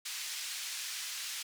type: band-pass noise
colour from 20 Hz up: white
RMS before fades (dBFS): -40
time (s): 0.05-1.43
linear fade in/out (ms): 10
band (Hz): 2000 to 7000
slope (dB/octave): 12
effects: none